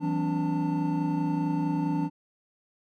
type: tone cluster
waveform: triangle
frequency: 165.9 / 190.5 / 257.2 / 287.7 / 894 Hz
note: E3 / G3 / C4 / D4 / A5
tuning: +11 / -49 / -30 / -36 / +27 cents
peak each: -27 / -34 / -34 / -26 / -34 dBFS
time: 0-2.1 s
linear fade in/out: 50 ms
effects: none